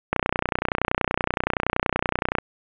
click train, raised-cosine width 0.5 ms, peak -5 dBFS, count 70, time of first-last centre 0.13-2.385 s, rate 30.6 Hz, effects resampled to 8000 Hz + 7-bit

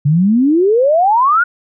sine exponential sweep, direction up, 138.59 to 1483 Hz, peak -8 dBFS, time 0.05-1.44 s, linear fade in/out 10 ms, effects none

